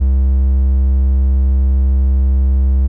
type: tone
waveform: triangle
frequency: 66.2 Hz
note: C2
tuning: 21 cents sharp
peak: -7 dBFS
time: 0-2.88 s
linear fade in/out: 20 ms
effects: none